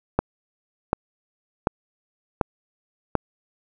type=click train; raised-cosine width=1 ms; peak=-4 dBFS; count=5; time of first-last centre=0.19-3.153 s; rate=1.35 Hz; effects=none